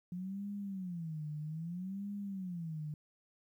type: tone with vibrato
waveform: sine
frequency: 174.8 Hz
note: F3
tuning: 2 cents sharp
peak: -38 dBFS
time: 0.12-2.94 s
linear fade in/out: 2 ms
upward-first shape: sine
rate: 0.62 Hz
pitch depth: 260 cents each way
effects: 12-bit